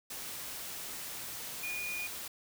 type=tone in noise; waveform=sine; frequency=2445 Hz; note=D#7; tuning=31 cents flat; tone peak=-36 dBFS; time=1.63-2.07 s; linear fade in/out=5 ms; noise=white; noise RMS=-42 dBFS; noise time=0.1-2.28 s; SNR=+3 dB; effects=none